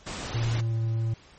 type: noise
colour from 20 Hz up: pink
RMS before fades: -35 dBFS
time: 0.06-0.61 s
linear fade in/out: 10 ms
type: tone with pitch glide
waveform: triangle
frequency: 115.4 to 113.09 Hz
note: A#2 to A2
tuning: -17 to +48 cents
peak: -22 dBFS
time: 0.34-1.14 s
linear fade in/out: 5 ms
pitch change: -35 cents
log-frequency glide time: 0.45-0.81 s
effects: pink hiss -54 dBFS RMS until 1.38 s + MP3 32 kbps